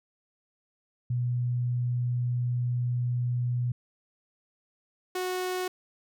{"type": "tone pair in turn", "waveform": ["sine", "sawtooth"], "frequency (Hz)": [122.5, 367.1], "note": ["B2", "F#4"], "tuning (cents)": [-14, -14], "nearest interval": "octave + perfect fifth", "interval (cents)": 1900, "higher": "second", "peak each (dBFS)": -25, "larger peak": "neither", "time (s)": [[1.1, 3.72], [5.15, 5.68]], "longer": "first", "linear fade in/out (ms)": 5, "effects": []}